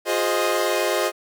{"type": "chord", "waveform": "sawtooth", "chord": "F minor seventh", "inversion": "none", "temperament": "equal with one note detuned", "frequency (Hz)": [355.1, 415.3, 523.3, 622.3], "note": ["F4", "Ab4", "C5", "Eb5"], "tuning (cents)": [29, 0, 0, 0], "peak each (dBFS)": [-22, -22, -22, -20], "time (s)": [0.05, 1.12], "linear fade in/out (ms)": 50, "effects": []}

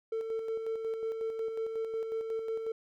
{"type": "tone with tremolo", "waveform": "triangle", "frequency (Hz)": 447.7, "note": "A4", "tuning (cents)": 30, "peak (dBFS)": -28, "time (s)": [0.12, 2.72], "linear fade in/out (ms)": 5, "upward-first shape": "square", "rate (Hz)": 5.5, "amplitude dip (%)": 45, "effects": ["tanh soft clip ceiling -25 dBFS"]}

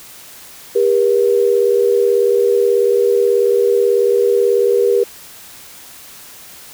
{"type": "tone pair together", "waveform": "sine", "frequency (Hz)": [400, 478.3], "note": ["G4", "A#4"], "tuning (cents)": [35, 44], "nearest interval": "minor third", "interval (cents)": 309, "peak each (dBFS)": -13, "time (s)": [0.75, 5.04], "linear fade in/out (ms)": 10, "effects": ["white hiss -38 dBFS RMS until 6.73 s"]}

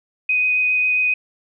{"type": "tone with vibrato", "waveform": "sine", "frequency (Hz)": 2500, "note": "D#7", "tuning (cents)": 8, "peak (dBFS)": -15, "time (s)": [0.29, 1.14], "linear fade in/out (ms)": 5, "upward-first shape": "triangle", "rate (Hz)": 7.4, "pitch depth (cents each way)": 10, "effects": []}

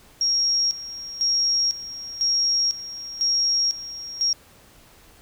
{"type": "tone with tremolo", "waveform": "sine", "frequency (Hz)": 5588, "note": "F8", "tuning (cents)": 0, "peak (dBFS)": -18, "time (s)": [0.21, 4.33], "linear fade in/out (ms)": 2, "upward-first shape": "square", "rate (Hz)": 1, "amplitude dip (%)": 80, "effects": ["pink hiss -52 dBFS RMS until 5.21 s"]}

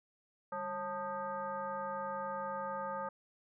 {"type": "tone with frequency modulation", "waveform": "sine", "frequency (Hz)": 888, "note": "A5", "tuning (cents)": 16, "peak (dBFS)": -36, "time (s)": [0.52, 3.09], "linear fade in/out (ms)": 5, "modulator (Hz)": 345, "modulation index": 1.4, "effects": []}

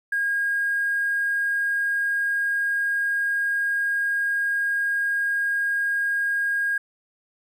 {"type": "tone with hard clipping", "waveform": "triangle", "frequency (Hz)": 1628, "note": "G#6", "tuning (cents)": -35, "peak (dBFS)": -21, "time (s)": [0.12, 6.78], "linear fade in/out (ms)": 5, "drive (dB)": 3, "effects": []}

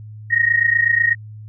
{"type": "tone pair together", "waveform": "sine", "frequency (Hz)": [1858.9, 1887], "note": ["A#6", "A#6"], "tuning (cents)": [-5, 21], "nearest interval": "unison", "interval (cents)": 26, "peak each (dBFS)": -16, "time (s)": [0.3, 1.15], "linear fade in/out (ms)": 20, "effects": ["added 107 Hz sine -33 dBFS peak until 1.48 s"]}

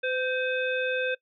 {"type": "harmonic tone with a mistuned harmonic", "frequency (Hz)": 510, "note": "C5", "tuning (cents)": -44, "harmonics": [1, 3, 5, 7], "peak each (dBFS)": [-28, -30, -33, -39], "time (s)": [0.03, 1.15], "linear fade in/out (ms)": 10, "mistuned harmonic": 3, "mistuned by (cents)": 35, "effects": ["noise-tail reverb RT60 0.1 s tail -21 dB re dry"]}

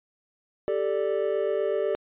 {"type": "chord", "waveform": "triangle", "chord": "G suspended second", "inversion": "none", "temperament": "equal", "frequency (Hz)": [392, 440, 587.3], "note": ["G4", "A4", "D5"], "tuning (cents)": [0, 0, 0], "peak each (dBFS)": -26, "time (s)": [0.68, 1.95], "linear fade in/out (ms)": 0, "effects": ["resampled to 8000 Hz"]}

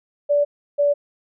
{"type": "tone pair in turn", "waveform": "sine", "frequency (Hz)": [580, 576.9], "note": ["D5", "D5"], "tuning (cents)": [-22, -31], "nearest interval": "unison", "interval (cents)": 9, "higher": "first", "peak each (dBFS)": -14, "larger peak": "neither", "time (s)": [[0.29, 0.45], [0.78, 0.94]], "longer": "neither", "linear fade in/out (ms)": 20, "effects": []}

